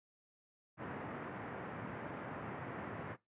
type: band-pass noise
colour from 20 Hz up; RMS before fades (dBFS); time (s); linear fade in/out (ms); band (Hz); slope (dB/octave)
pink; -45; 0.77-3.17; 50; 110 to 1900; 24
effects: noise-tail reverb RT60 0.2 s tail -20 dB re dry + resampled to 8000 Hz